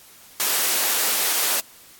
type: high-pass noise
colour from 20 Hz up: white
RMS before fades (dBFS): -21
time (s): 0.4-1.6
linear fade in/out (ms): 0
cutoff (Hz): 350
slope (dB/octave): 12
effects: white hiss -48 dBFS RMS until 1.99 s + AAC 64 kbps